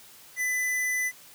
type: tone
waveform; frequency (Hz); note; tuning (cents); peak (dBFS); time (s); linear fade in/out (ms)
square; 2002; B6; +23; -26; 0.36-1.12; 50
effects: white hiss -51 dBFS RMS until 1.34 s + high-pass 60 Hz 12 dB/octave